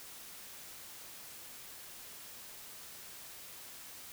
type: silence
effects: white hiss -50 dBFS RMS until 4.12 s